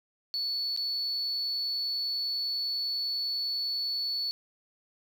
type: tone with dropouts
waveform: triangle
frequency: 4435 Hz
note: C#8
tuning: in tune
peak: -26 dBFS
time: 0.34-4.31 s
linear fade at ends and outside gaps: 0 ms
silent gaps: 0.764-0.774 s
effects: tanh soft clip ceiling -26 dBFS + 9-bit